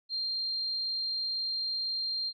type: tone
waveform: sine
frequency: 4186 Hz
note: C8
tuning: in tune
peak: -30 dBFS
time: 0.09-2.33 s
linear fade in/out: 50 ms
effects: none